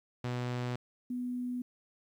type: tone pair in turn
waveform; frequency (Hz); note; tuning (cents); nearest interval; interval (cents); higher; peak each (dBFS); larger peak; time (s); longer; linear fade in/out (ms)
sawtooth / sine; 123.3 / 247.5; B2 / B3; -2 / +4; octave; 1206; second; -29 / -33; first; 0.24-0.76 / 1.1-1.62; neither; 5
effects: low-pass 5000 Hz 12 dB/octave + 11-bit